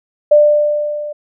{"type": "tone with level ramp", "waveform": "sine", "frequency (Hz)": 594, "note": "D5", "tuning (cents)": 20, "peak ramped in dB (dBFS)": [-3, -22], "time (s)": [0.31, 1.13], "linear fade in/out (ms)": 10, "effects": []}